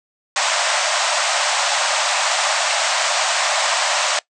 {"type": "band-pass noise", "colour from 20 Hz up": "pink", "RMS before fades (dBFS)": -19, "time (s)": [0.36, 4.19], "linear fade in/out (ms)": 2, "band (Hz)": [570, 8500], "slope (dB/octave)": 96, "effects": ["noise-tail reverb RT60 0.1 s tail -20 dB re dry"]}